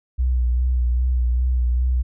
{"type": "tone with vibrato", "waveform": "sine", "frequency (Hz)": 61.74, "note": "B1", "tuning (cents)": 0, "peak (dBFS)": -16, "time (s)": [0.18, 2.03], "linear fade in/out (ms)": 20, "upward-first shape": "sine", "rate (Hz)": 2.5, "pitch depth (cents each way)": 40, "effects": []}